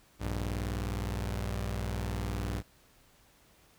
sawtooth tone pair together, 59.51 / 99.3 Hz, A#1 / G2, +36 / +23 cents, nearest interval major sixth, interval 887 cents, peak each -30 / -32 dBFS, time 0.19-2.63 s, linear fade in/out 50 ms, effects pink hiss -63 dBFS RMS until 3.78 s

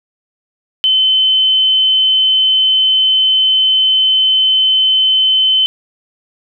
sine tone, 3060 Hz, G7, 42 cents flat, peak -8 dBFS, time 0.84-5.66 s, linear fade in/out 0 ms, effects none

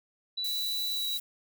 sine tone with pitch glide, 3951 to 3908 Hz, B7 to B7, 0 to -19 cents, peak -30 dBFS, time 0.37-1.18 s, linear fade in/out 10 ms, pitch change -19 cents, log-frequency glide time 0.92-1.06 s
violet noise, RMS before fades -37 dBFS, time 0.44-1.2 s, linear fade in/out 5 ms
effects none

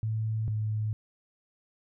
sine tone pair in turn, 110 / 107.8 Hz, A2 / A2, 0 / -35 cents, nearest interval unison, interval 35 cents, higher first, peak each -27 dBFS, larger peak neither, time 0.03-0.48 / 0.48-0.93 s, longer neither, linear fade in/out 0 ms, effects none

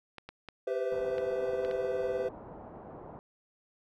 clicks, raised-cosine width 0.3 ms, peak -27 dBFS, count 6, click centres 0.183 / 0.29 / 0.487 / 1.182 / 1.649 / 1.712 s
triangle chord, C major seventh, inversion second, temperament equal with one note detuned, 392 / 493.9 / 513.4 / 659.3 Hz, G4 / B4 / C5 / E5, 0 / 0 / -33 / 0 cents, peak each -33 / -35 / -31 / -37 dBFS, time 0.67-2.29 s, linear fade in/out 5 ms
white low-pass noise, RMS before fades -47 dBFS, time 0.92-3.19 s, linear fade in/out 0 ms, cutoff 880 Hz, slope 24 dB/octave
effects none

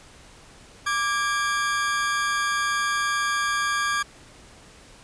40% pulse tone pair together, 1173 / 1632.4 Hz, D6 / G#6, -2 / -30 cents, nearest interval tritone, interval 572 cents, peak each -24 dBFS, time 0.86-4.03 s, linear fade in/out 10 ms, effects pink hiss -49 dBFS RMS until 5.03 s + resampled to 22050 Hz

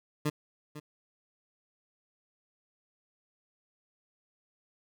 20% pulse tone with echo, 150.1 Hz, D3, 38 cents sharp, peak -22 dBFS, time 0.25-0.3 s, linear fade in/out 10 ms, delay 500 ms, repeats 1, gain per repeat -14 dB, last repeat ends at 0.8 s, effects none

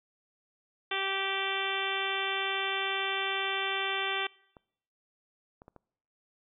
harmonic tone, 388.9 Hz, G4, 14 cents flat, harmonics 1 / 2 / 3 / 4 / 5 / 6 / 7 / 8 / 9, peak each -38 / -38 / -38 / -38 / -38 / -38 / -38 / -38 / -38 dBFS, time 0.91-4.27 s, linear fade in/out 5 ms
clicks, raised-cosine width 1 ms, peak -36 dBFS, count 4, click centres 4.568 / 5.619 / 5.681 / 5.763 s
effects noise-tail reverb RT60 0.8 s tail -25 dB re dry

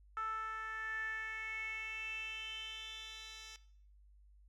10% pulse tone with band-pass filter sweep, 440 Hz, A4, in tune, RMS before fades -43 dBFS, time 0.17-3.56 s, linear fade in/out 0 ms, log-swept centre 1300 to 4400 Hz, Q 7.1, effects noise-tail reverb RT60 0.6 s tail -18 dB re dry + added 50 Hz sine -60 dBFS peak until 4.48 s

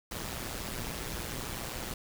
pink noise with amplitude modulation, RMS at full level -35 dBFS, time 0.11-1.94 s, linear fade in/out 5 ms, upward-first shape sine, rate 120 Hz, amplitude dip 70%, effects none

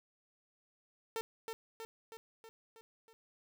sawtooth tone with echo, 450 Hz, A4, 39 cents sharp, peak -32 dBFS, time 1.16-1.21 s, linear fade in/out 0 ms, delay 320 ms, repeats 6, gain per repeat -4 dB, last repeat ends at 3.13 s, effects none

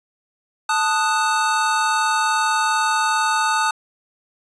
square chord, D# diminished, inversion second, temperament equal, 880 / 1244.5 / 1480 Hz, A5 / D#6 / F#6, 0 / 0 / 0 cents, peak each -21 / -22 / -24 dBFS, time 0.69-3.71 s, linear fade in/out 5 ms, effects resampled to 22050 Hz + 8-bit

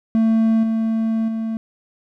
triangle tone with level steps, 223.6 Hz, A3, 28 cents sharp, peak -11 / -15 / -19 dBFS, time 0.15-1.57 s, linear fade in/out 0 ms, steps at 0.63 / 1.28 s, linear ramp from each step 5 ms, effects none

